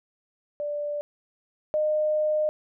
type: tone pair in turn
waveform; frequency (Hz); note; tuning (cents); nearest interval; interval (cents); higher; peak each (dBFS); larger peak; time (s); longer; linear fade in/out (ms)
sine; 587.3 / 611.3; D5 / D#5; 0 / -31; minor second; 69; second; -27 / -21; second; 0.6-1.01 / 1.74-2.49; second; 0
effects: none